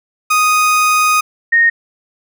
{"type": "tone pair in turn", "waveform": ["30% pulse", "sine"], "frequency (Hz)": [1244.5, 1853.4], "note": ["D#6", "A#6"], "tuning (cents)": [0, -10], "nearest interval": "perfect fifth", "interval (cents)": 690, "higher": "second", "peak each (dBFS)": -7, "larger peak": "neither", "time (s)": [[0.3, 1.21], [1.52, 1.7]], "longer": "first", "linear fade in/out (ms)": 10, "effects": []}